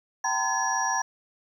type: tone cluster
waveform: sine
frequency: 774 / 910 / 1016 / 1706 / 5730 Hz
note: G5 / A#5 / B5 / G#6 / F8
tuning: -22 / -42 / +49 / +46 / +44 cents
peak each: -30 dBFS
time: 0.24-1.02 s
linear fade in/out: 5 ms
effects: 9-bit